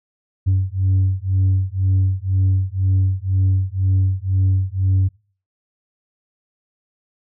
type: beating tone pair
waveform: sine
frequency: 94 / 96 Hz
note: F#2 / G2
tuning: +28 / -36 cents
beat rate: 2 Hz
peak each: -16 dBFS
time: 0.46-5.09 s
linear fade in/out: 20 ms
effects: noise-tail reverb RT60 0.4 s tail -24 dB re dry + tanh soft clip ceiling -11 dBFS